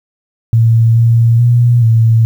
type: tone with pitch steps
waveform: sine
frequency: 114.2 / 115.9 / 120.1 / 113.4 Hz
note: A#2 / A#2 / B2 / A#2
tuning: -35 / -10 / -48 / -47 cents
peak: -5 dBFS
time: 0.53-2.25 s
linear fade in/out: 0 ms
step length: 430 ms
effects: 7-bit